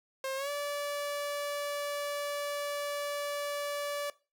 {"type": "tone with pitch glide", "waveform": "sawtooth", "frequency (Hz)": [533, 577.9], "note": ["C5", "D5"], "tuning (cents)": [32, -28], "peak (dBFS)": -29, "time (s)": [0.24, 4.1], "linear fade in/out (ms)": 2, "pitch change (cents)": 140, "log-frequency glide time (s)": [0.36, 0.5], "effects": ["noise-tail reverb RT60 0.3 s tail -19 dB re dry"]}